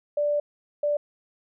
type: tone bursts at uneven times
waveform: sine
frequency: 587 Hz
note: D5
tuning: 1 cent flat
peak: -21 dBFS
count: 2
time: 0.17-0.4 / 0.83-0.97 s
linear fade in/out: 5 ms
effects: none